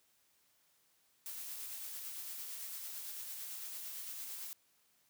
blue noise with tremolo, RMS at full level -44 dBFS, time 1.26-4.53 s, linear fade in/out 0 ms, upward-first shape sine, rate 8.9 Hz, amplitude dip 25%, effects white hiss -73 dBFS RMS until 5.09 s + high-pass 60 Hz 12 dB/octave

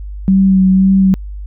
sine tone with vibrato, 190.4 Hz, F#3, 50 cents sharp, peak -6 dBFS, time 0.28-1.14 s, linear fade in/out 0 ms, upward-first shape sine, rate 1.9 Hz, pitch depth 22 cents each way, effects added 50 Hz sine -23 dBFS peak until 1.46 s

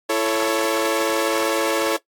sawtooth chord, A major, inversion second, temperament equal with one note detuned, 335 / 440 / 554.4 Hz, E4 / A4 / C#5, +28 / 0 / 0 cents, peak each -20 / -19 / -18 dBFS, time 0.09-1.97 s, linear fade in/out 10 ms, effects noise-tail reverb RT60 0.1 s tail -17 dB re dry + AAC 64 kbps

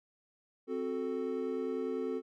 triangle chord, F# diminished, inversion second, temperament equal, 261.6 / 370 / 440 Hz, C4 / F#4 / A4, 0 / 0 / 0 cents, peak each -36 / -36 / -34 dBFS, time 0.67-2.22 s, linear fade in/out 50 ms, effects none

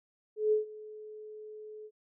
sine tone with ADSR envelope, 428.3 Hz, A4, 47 cents flat, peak -22 dBFS, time 0.36-1.91 s, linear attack 160 ms, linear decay 130 ms, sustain -21 dB, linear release 56 ms, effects none

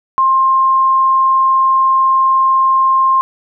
sine tone, 1059 Hz, C6, 21 cents sharp, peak -8 dBFS, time 0.18-3.21 s, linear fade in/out 0 ms, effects none

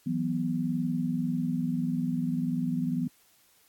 sine chord, E suspended second, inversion none, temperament equal, 164.81 / 185 / 246.9 Hz, E3 / F#3 / B3, 0 / 0 / 0 cents, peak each -31 / -33 / -29 dBFS, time 0.06-3.08 s, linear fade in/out 10 ms, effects white hiss -63 dBFS RMS until 3.68 s + AAC 64 kbps

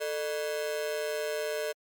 45% pulse ring-modulated tone, 523.3 Hz, C5, in tune, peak -27 dBFS, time 0-1.73 s, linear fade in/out 20 ms, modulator 81.1 Hz, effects MP3 96 kbps

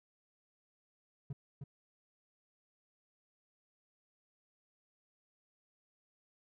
triangle tone with echo, 139.3 Hz, C#3, 9 cents sharp, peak -36 dBFS, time 1.3-1.33 s, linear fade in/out 5 ms, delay 310 ms, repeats 1, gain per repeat -4 dB, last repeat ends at 1.64 s, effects none

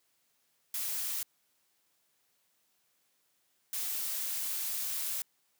blue noise bursts at uneven times, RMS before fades -35 dBFS, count 2, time 0.74-1.23 / 3.73-5.22 s, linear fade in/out 2 ms, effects white hiss -74 dBFS RMS until 5.59 s + high-pass 100 Hz 12 dB/octave

